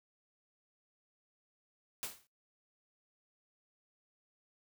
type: noise with exponential decay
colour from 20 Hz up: white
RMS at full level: -37 dBFS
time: 2.03-2.27 s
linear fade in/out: 0 ms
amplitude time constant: 51 ms
effects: noise-tail reverb RT60 0.2 s tail -22 dB re dry

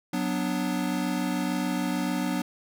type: chord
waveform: square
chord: B minor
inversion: second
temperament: equal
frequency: 185 / 246.9 / 293.7 Hz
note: F#3 / B3 / D4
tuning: 0 / 0 / 0 cents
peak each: -31 dBFS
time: 0.13-2.42 s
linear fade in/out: 5 ms
effects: none

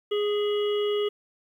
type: harmonic tone with a mistuned harmonic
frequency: 415.3 Hz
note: G#4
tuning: in tune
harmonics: 1 / 3 / 5 / 7 / 8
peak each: -23 / -38 / -43 / -36 / -40 dBFS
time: 0.11-1.09 s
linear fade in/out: 10 ms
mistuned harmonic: 5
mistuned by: -31 cents
effects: 10-bit

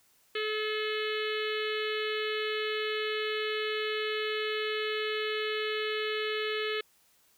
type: harmonic tone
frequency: 430 Hz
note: A4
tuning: 40 cents flat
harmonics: 1 / 3 / 4 / 5 / 6 / 7 / 8 / 9 / 10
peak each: -32 / -40 / -39 / -39 / -41 / -39 / -43 / -46 / -47 dBFS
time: 0.35-6.81 s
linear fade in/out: 5 ms
effects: white hiss -66 dBFS RMS until 7.37 s

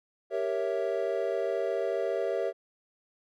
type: chord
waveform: triangle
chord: G diminished seventh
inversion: none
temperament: equal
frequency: 392 / 466.2 / 554.4 / 659.3 Hz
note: G4 / Bb4 / Db5 / Fb5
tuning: 0 / 0 / 0 / 0 cents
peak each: -31 dBFS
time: 0.3-2.53 s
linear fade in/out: 50 ms
effects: none

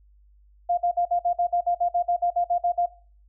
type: tone bursts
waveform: sine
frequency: 700 Hz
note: F5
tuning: 4 cents sharp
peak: -19 dBFS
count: 16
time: 0.69-2.861 s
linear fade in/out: 10 ms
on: 86 ms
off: 53 ms
effects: noise-tail reverb RT60 0.4 s tail -17 dB re dry + added 50 Hz sine -53 dBFS peak until 3.28 s

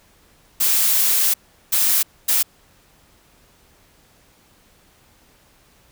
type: noise bursts at uneven times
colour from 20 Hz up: blue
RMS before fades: -17 dBFS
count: 3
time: 0.6-1.34 / 1.72-2.03 / 2.28-2.43 s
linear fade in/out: 10 ms
effects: pink hiss -55 dBFS RMS until 5.91 s

